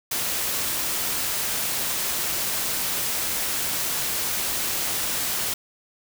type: noise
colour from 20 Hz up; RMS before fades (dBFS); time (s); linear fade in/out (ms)
white; -26; 0.11-5.54; 5
effects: none